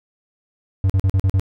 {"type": "tone bursts", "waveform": "triangle", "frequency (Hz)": 95.5, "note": "G2", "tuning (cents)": -45, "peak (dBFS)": -11, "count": 6, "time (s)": [0.84, 1.396], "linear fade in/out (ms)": 0, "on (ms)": 56, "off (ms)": 44, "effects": []}